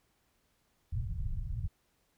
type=low-pass noise; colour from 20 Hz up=pink; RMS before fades=-35 dBFS; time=0.92-1.68 s; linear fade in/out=10 ms; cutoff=140 Hz; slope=48 dB/octave; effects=pink hiss -74 dBFS RMS until 2.17 s